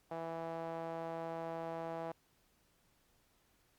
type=tone with band-pass filter; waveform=sawtooth; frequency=164.81 Hz; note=E3; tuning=in tune; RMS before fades=-42 dBFS; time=0.11-2.12 s; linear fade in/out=5 ms; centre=710 Hz; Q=2.2; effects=pink hiss -73 dBFS RMS until 3.78 s + Opus 48 kbps